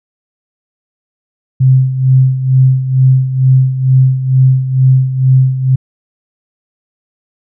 sine tone with tremolo, 130.81 Hz, C3, in tune, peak -3 dBFS, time 1.6-5.76 s, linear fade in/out 10 ms, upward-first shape sine, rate 2.2 Hz, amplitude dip 70%, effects none

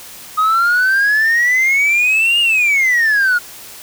sine exponential two-way sweep, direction up then down, 1244.5 to 2862 to 1414 Hz, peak -8 dBFS, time 0.37-3.39 s, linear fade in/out 20 ms, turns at 2.4 s, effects tanh soft clip ceiling -9 dBFS + white hiss -35 dBFS RMS until 3.82 s

